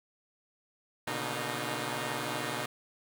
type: tone cluster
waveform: 5% pulse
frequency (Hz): 121.3 / 142.3 / 154.7 / 230.6 / 307.8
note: B2 / C#3 / D#3 / A#3 / D#4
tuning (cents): -31 / +46 / -10 / -19 / -19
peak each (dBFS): -26 / -27 / -34 / -33 / -26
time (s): 1.07-2.66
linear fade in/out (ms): 5
effects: none